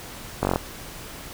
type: slowing click train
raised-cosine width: 1 ms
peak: -7 dBFS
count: 7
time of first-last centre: 0.43-0.559 s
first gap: 20 ms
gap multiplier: 1.03
effects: pink hiss -39 dBFS RMS until 1.33 s